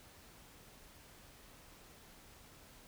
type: silence
effects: pink hiss -59 dBFS RMS until 2.87 s